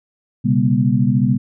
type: tone cluster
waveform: sine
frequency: 124.3 / 138.1 / 199.8 / 240.7 Hz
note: B2 / C#3 / G3 / B3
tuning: +12 / -6 / +33 / -44 cents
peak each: -18 dBFS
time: 0.44-1.38 s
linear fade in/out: 20 ms
effects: none